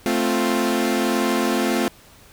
sawtooth chord, F major, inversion first, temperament equal, 220 / 261.6 / 349.2 Hz, A3 / C4 / F4, 0 / 0 / 0 cents, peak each -19 dBFS, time 0.06-1.88 s, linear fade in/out 0 ms, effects pink hiss -49 dBFS RMS until 2.32 s

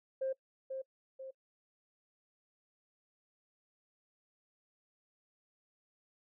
sine tone with echo, 530 Hz, C5, 22 cents sharp, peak -31 dBFS, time 0.21-0.33 s, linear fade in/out 10 ms, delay 490 ms, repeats 2, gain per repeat -6 dB, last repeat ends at 1.31 s, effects noise-tail reverb RT60 0.1 s tail -24 dB re dry + tanh soft clip ceiling -28 dBFS

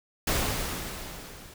pink noise with level ramp, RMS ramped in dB -25 to -48 dBFS, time 0.27-1.54 s, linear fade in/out 5 ms, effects none

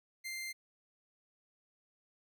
sawtooth tone, 2093 Hz, C7, in tune, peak -36 dBFS, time 0.24-0.53 s, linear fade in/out 20 ms, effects none

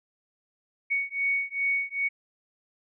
sine beating tone pair, 2228 / 2230.5 Hz, C#7 / C#7, +8 / +10 cents, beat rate 2.5 Hz, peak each -28 dBFS, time 0.9-2.09 s, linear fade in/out 20 ms, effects none

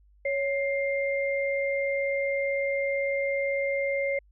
sine tone pair together, 554.4 / 2106 Hz, C#5 / C7, 0 / +11 cents, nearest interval octave + major seventh, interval 2311 cents, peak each -26 / -30 dBFS, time 0.25-4.19 s, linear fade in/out 5 ms, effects added 50 Hz sine -56 dBFS peak until 4.31 s

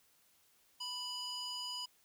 square tone with band-pass filter, 987.8 Hz, B5, in tune, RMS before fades -42 dBFS, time 0.8-1.86 s, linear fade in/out 10 ms, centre 4400 Hz, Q 2.7, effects white hiss -70 dBFS RMS until 2.04 s

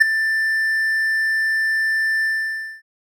triangle tone with ADSR envelope, 1774 Hz, A6, 14 cents sharp, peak -3 dBFS, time 0-2.82 s, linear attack 18 ms, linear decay 8 ms, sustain -12 dB, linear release 580 ms, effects none

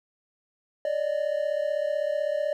triangle tone pair together, 574.1 / 610 Hz, D5 / D#5, -39 / -34 cents, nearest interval minor second, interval 105 cents, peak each -26 / -25 dBFS, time 0.85-2.53 s, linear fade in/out 2 ms, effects none

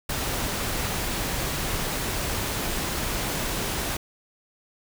pink noise, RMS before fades -28 dBFS, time 0.09-3.97 s, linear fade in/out 5 ms, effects none

